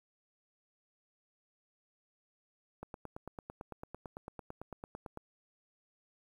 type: click train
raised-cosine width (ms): 1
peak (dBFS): -29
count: 22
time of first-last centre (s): 2.83-5.174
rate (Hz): 8.96
effects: 10-bit